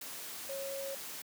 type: tone in noise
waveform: sine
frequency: 548 Hz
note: C#5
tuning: 20 cents flat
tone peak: -38 dBFS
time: 0.49-0.95 s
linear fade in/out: 5 ms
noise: white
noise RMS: -44 dBFS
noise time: 0.01-1.22 s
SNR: +3 dB
effects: high-pass 150 Hz 12 dB/octave